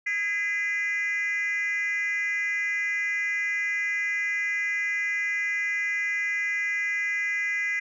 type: tone with frequency modulation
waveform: sine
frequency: 2030 Hz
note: B6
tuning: 47 cents sharp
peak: -23 dBFS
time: 0.06-7.8 s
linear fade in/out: 10 ms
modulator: 380 Hz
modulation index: 0.62
effects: tanh soft clip ceiling -22 dBFS